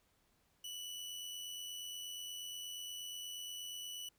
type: tone with amplitude modulation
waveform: sawtooth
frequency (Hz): 2960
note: F#7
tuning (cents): 0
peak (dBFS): -39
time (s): 0.64-4.09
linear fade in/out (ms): 5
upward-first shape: sine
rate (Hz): 88.4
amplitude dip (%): 35
effects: pink hiss -75 dBFS RMS until 4.18 s